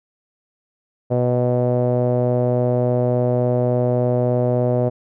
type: tone with low-pass filter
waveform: sawtooth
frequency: 123.47 Hz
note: B2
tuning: in tune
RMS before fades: -18 dBFS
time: 1.1-4.9 s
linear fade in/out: 20 ms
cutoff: 580 Hz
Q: 4.9
effects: none